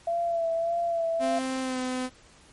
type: tone with vibrato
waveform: sine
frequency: 673 Hz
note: E5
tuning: 36 cents sharp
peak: -24 dBFS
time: 0.07-1.39 s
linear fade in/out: 5 ms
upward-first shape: sine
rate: 1.7 Hz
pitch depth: 33 cents each way
type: tone with pitch glide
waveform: sawtooth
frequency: 261.6 to 254.9 Hz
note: C4 to C4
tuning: 0 to -45 cents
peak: -24 dBFS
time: 1.19-2.1 s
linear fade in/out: 50 ms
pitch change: -45 cents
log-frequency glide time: 1.61-1.79 s
effects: pink hiss -55 dBFS RMS until 2.52 s + MP3 48 kbps